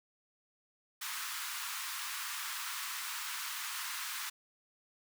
pink high-pass noise, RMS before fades -40 dBFS, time 1.01-4.3 s, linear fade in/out 10 ms, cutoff 1000 Hz, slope 48 dB/octave, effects none

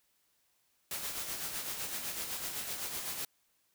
white noise with tremolo, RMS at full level -37 dBFS, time 0.91-3.25 s, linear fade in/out 2 ms, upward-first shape sine, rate 7.9 Hz, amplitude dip 45%, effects white hiss -74 dBFS RMS until 3.74 s

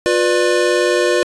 square chord, B diminished, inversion second, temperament just, 355.6 / 493.9 / 592.7 Hz, F4 / B4 / D5, +31 / 0 / +16 cents, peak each -17 / -18 / -19 dBFS, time 0.06-1.23 s, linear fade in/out 0 ms, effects resampled to 22050 Hz

